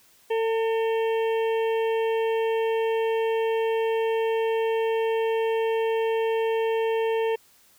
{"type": "harmonic tone", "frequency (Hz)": 450, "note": "A4", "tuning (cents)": 39, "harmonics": [1, 2, 4, 5, 6, 7], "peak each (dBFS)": [-22, -31, -39, -42, -39, -43], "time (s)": [0.3, 7.36], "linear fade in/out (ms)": 10, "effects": ["white hiss -58 dBFS RMS until 7.78 s"]}